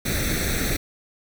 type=noise with comb filter; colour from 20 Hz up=pink; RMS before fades=-24 dBFS; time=0.05-0.77 s; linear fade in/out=10 ms; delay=0.5 ms; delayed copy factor=+0.8; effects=none